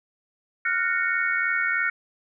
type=chord; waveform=sine; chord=Gb major seventh; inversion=third; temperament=equal with one note detuned; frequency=1396.9 / 1480 / 1837.9 / 2217 Hz; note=F6 / Gb6 / Bb6 / Db7; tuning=0 / 0 / -25 / 0 cents; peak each=-27 dBFS; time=0.65-1.9 s; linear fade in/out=5 ms; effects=none